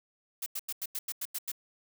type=noise bursts; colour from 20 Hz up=blue; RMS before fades=-35 dBFS; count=9; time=0.42-1.518 s; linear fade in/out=5 ms; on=42 ms; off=90 ms; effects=none

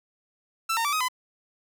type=tone with pitch steps; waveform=sawtooth; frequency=1333 / 916 / 1161 / 1258 / 1010 Hz; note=E6 / A#5 / D6 / D#6 / B5; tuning=+19 / -31 / -20 / +19 / +39 cents; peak=-20 dBFS; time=0.69-1.085 s; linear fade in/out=10 ms; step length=79 ms; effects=none

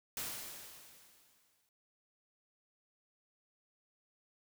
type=noise with exponential decay; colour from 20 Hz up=white; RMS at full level=-39 dBFS; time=0.17-1.69 s; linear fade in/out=1 ms; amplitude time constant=330 ms; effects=none

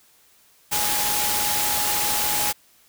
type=tone in noise; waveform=sine; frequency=836 Hz; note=G#5; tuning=11 cents sharp; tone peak=-29 dBFS; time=0.71-2.53 s; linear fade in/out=20 ms; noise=white; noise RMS=-23 dBFS; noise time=0.71-2.53 s; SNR=-9 dB; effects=white hiss -57 dBFS RMS until 2.88 s

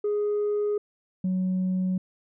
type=tone pair in turn; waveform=sine; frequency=415.3 / 185.36 Hz; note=G#4 / F#3; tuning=0 / +3 cents; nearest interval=octave + major second; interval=1397 cents; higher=first; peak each=-21 dBFS; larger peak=neither; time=0.04-0.78 / 1.24-1.98 s; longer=neither; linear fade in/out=5 ms; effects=tanh soft clip ceiling -21 dBFS

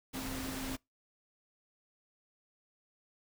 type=tone in noise; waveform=sine; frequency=263.4 Hz; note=C4; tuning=12 cents sharp; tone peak=-40 dBFS; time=0.13-0.77 s; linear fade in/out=20 ms; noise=pink; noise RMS=-41 dBFS; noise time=0.13-0.77 s; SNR=-2 dB; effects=noise-tail reverb RT60 0.2 s tail -26 dB re dry

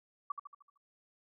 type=tone with echo; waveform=sine; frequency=1143 Hz; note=D6; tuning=47 cents flat; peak=-32 dBFS; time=0.3-0.32 s; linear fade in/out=5 ms; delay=76 ms; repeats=6; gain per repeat=-6 dB; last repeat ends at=0.776 s; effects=none

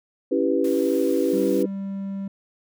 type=chord; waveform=sine; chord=C# half-diminished seventh; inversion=none; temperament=equal; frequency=277.2 / 329.6 / 392 / 493.9 Hz; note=C#4 / E4 / G4 / B4; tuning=0 / 0 / 0 / 0 cents; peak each=-24 dBFS; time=0.31-1.66 s; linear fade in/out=10 ms
type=noise; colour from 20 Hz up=white; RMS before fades=-42 dBFS; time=0.64-1.63 s; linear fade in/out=5 ms
type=tone; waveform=triangle; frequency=196 Hz; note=G3; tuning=in tune; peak=-25 dBFS; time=1.33-2.28 s; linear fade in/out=5 ms
effects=none

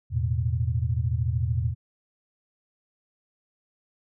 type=chord; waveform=sine; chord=E suspended fourth; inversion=none; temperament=equal; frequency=82.41 / 110 / 123.47 Hz; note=E2 / A2 / B2; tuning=0 / 0 / 0 cents; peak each=-27 / -27 / -27 dBFS; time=0.1-1.75 s; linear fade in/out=50 ms; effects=none

